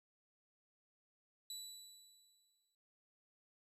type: tone with exponential decay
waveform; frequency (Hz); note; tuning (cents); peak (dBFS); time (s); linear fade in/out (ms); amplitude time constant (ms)
25% pulse; 3951; B7; 0; -40; 1.5-2.75; 2; 270
effects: noise-tail reverb RT60 0.4 s tail -25 dB re dry + resampled to 32000 Hz